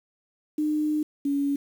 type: tone pair in turn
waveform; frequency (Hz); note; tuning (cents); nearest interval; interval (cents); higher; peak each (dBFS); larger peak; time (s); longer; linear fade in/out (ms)
sine; 303.5 / 282; D#4 / C#4; -43 / +30; minor second; 127; first; -22; neither; 0.58-1.03 / 1.25-1.56; first; 5
effects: 8-bit